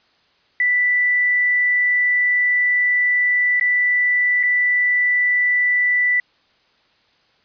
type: tone with dropouts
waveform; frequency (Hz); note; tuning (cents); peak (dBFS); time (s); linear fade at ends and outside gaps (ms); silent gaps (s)
sine; 1975.5; B6; 0; -14; 0.6-6.2; 2; 3.598-3.61 / 4.43-4.434
effects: white hiss -59 dBFS RMS until 7.44 s + resampled to 11025 Hz